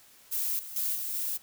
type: noise with level steps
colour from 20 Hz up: violet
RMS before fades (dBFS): -30 / -42 / -30 / -34 / -32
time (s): 0.31-1.38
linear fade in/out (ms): 20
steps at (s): 0.59 / 0.76 / 0.95 / 1.14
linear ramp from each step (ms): 2
effects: white hiss -57 dBFS RMS until 1.42 s

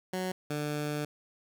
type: tone pair in turn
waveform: 15% pulse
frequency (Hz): 185 / 148.58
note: F#3 / D3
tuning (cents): 0 / +20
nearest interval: major third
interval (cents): 380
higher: first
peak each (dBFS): -25 / -25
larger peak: neither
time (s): 0.13-0.32 / 0.5-1.05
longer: second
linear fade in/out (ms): 5
effects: none

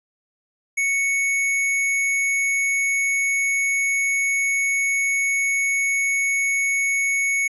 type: tone with tanh clipping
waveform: sine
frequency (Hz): 2217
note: C#7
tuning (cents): 0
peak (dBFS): -20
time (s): 0.77-7.48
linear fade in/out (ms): 10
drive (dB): 18
effects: resampled to 32000 Hz

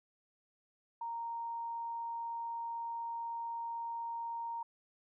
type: tone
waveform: sine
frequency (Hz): 929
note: A#5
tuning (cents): -6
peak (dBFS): -37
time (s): 1.01-4.63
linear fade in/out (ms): 5
effects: none

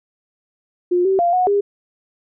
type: tone with pitch steps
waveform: sine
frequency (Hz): 355.7 / 384.1 / 693 / 731 / 404.7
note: F4 / G4 / F5 / F#5 / G#4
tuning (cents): +32 / -35 / -14 / -21 / -45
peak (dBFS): -13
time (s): 0.91-1.61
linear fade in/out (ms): 10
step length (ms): 140
effects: none

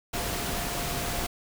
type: tone in noise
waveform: sine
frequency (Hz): 698.5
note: F5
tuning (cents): 0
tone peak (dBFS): -38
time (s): 0.13-1.27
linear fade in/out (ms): 10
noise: pink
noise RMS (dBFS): -31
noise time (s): 0.13-1.27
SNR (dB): -10
effects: none

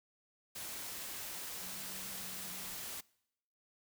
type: tone in noise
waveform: sine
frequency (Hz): 186.7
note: F#3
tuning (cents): +16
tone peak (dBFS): -55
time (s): 1.61-2.75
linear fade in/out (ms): 10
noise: white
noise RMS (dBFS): -44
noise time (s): 0.55-3.01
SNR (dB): -14
effects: noise-tail reverb RT60 0.8 s tail -24 dB re dry

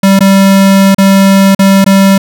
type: tone with dropouts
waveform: square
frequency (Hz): 194.8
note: G3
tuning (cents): -11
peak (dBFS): -3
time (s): 0.03-2.18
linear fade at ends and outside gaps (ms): 5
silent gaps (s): 0.192-0.206 / 0.947-0.982 / 1.549-1.591 / 1.844-1.862
effects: none

